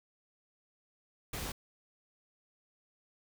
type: noise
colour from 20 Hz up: pink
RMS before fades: -39 dBFS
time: 1.33-1.52 s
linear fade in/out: 5 ms
effects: none